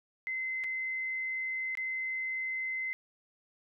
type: tone with dropouts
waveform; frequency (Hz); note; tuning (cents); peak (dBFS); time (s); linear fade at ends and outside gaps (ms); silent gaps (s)
sine; 2058; C7; -29; -32; 0.27-2.93; 0; 0.638-0.642 / 1.752-1.773
effects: none